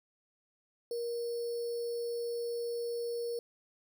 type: tone with sample-and-hold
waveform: sine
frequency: 472.5 Hz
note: A#4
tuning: 23 cents sharp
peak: -33 dBFS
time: 0.91-3.39 s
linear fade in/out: 2 ms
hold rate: 4900 Hz
effects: none